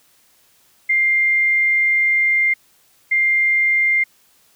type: tone bursts at uneven times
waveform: sine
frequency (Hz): 2100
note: C7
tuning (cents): +6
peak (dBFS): -13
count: 2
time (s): 0.89-2.54 / 3.11-4.04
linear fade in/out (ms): 10
effects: white hiss -56 dBFS RMS until 4.55 s